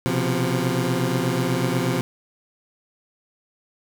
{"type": "tone cluster", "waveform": "20% pulse", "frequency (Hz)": [124.9, 133.1, 174.1], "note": ["B2", "C3", "F3"], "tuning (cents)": [20, 30, -5], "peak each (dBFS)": -20, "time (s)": [0.06, 2.01], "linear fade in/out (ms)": 0, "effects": []}